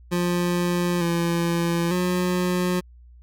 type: tone with pitch steps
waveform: 25% pulse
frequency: 175.8 / 170 / 180.1 Hz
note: F3 / F3 / F#3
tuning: +12 / -46 / -46 cents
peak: -17 dBFS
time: 0.11-2.81 s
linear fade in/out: 20 ms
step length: 900 ms
effects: added 60 Hz sine -45 dBFS peak until 3.22 s